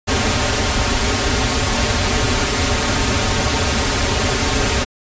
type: noise with comb filter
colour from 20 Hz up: pink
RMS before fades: -17 dBFS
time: 0.07-4.85 s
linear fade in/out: 20 ms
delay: 6 ms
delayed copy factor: -1
effects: resampled to 16000 Hz